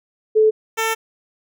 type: tone pair in turn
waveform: sine / 10% pulse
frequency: 434.2 / 447.4 Hz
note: A4 / A4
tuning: -23 / +29 cents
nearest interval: minor second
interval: 52 cents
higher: second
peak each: -10 dBFS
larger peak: neither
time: 0.35-0.51 / 0.77-0.95 s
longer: second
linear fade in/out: 20 ms
effects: none